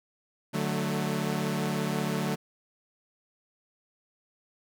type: chord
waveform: sawtooth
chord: D major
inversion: none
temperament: equal with one note detuned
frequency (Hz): 148.62 / 185 / 220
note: D3 / F#3 / A3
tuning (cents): +21 / 0 / 0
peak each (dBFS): -28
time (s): 0.53-2.36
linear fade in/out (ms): 20
effects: none